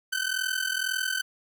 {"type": "ring-modulated tone", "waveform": "sawtooth", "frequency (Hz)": 1528, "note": "G6", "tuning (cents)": -45, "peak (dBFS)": -20, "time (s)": [0.12, 1.22], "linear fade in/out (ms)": 10, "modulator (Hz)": 21, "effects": []}